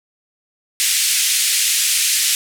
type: band-pass noise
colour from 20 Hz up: white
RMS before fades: -17 dBFS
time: 0.8-2.35 s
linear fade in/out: 0 ms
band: 2100 to 11000 Hz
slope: 24 dB/octave
effects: none